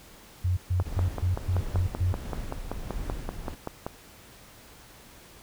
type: tone bursts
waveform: sine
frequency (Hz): 90.5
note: F#2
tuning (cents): -38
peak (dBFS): -22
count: 7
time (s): 0.44-2.13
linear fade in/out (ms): 10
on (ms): 130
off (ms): 130
type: click train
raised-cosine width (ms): 1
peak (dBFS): -17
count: 17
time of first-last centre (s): 0.8-3.865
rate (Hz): 5.22
type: noise with tremolo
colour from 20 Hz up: brown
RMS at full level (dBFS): -34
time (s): 0.85-3.55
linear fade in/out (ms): 10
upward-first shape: sine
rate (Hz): 1.5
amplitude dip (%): 35
effects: pink hiss -51 dBFS RMS until 5.42 s